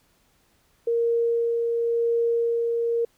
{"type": "tone with tremolo", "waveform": "sine", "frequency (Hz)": 466.2, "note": "A#4", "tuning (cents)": 0, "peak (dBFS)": -19, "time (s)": [0.87, 3.05], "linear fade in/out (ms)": 5, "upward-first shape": "sine", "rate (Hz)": 0.94, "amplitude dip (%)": 25, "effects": ["pink hiss -64 dBFS RMS until 3.17 s"]}